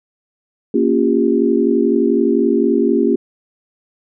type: chord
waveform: sine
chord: G half-diminished seventh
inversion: first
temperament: equal with one note detuned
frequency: 233.1 / 277.2 / 349.2 / 400.7 Hz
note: Bb3 / Db4 / F4 / G4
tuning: 0 / 0 / 0 / +38 cents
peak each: -17 dBFS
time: 0.74-3.16 s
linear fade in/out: 5 ms
effects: none